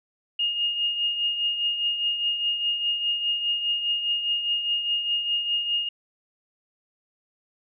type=tone with tremolo; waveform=sine; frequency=2846 Hz; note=F7; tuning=32 cents sharp; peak=-20 dBFS; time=0.39-5.89 s; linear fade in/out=5 ms; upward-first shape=triangle; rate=4.9 Hz; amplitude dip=60%; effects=none